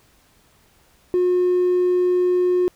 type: tone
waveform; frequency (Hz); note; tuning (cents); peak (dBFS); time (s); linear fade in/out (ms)
triangle; 360; F#4; -47; -12; 1.14-2.68; 0
effects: tanh soft clip ceiling -11 dBFS + pink hiss -57 dBFS RMS until 2.75 s